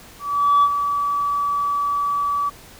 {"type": "tone with ADSR envelope", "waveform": "sine", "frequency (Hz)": 1148, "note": "D6", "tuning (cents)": -40, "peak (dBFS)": -9, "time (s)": [0.19, 2.5], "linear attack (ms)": 440, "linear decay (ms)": 53, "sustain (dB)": -9, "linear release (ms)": 17, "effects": ["tanh soft clip ceiling -9 dBFS", "pink hiss -44 dBFS RMS until 2.79 s"]}